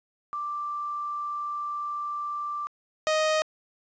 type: tone pair in turn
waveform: sine / sawtooth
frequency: 1177 / 623.5 Hz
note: D6 / D#5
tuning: +3 / +3 cents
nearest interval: major seventh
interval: 1100 cents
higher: first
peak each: -29 / -18 dBFS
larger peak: second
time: 0.33-2.67 / 3.07-3.42 s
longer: first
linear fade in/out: 0 ms
effects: resampled to 16000 Hz + 10-bit